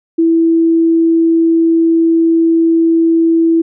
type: tone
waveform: sine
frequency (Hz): 329.6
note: E4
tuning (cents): 0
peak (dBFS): -7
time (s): 0.18-3.62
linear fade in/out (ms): 10
effects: none

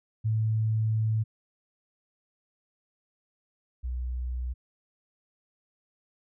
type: tone pair in turn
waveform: sine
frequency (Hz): 110 / 61.93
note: A2 / B1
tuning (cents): 0 / +5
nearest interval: minor seventh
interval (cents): 995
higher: first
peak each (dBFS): -23 / -29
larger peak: first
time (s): 0.24-1.24 / 3.83-4.54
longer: first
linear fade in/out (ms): 20
effects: none

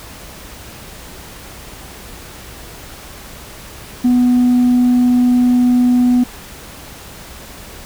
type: tone with tanh clipping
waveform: triangle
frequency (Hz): 246.9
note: B3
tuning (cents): 0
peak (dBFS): -9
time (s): 4.04-6.24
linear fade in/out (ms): 10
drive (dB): 6
effects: added 60 Hz sine -42 dBFS peak until 7.85 s + pink hiss -35 dBFS RMS until 7.85 s

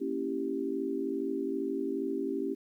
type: chord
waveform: sine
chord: A# diminished seventh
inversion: none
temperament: equal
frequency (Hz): 233.1 / 277.2 / 329.6 / 392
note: A#3 / C#4 / E4 / G4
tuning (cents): 0 / 0 / 0 / 0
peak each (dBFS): -40 / -34 / -37 / -34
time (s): 0-2.55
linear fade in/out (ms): 20
effects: 11-bit

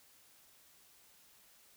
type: silence
effects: white hiss -64 dBFS RMS until 1.76 s

